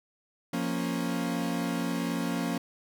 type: chord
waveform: 40% pulse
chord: Bb minor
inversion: second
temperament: equal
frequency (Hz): 174.61 / 233.1 / 277.2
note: F3 / Bb3 / Db4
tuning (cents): 0 / 0 / 0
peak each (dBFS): -32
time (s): 0.53-2.58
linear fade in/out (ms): 5
effects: none